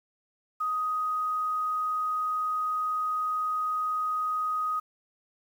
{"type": "tone with quantisation", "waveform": "sine", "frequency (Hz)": 1251, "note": "D#6", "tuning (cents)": 9, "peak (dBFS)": -26, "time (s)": [0.6, 4.8], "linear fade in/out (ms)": 10, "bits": 9, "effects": []}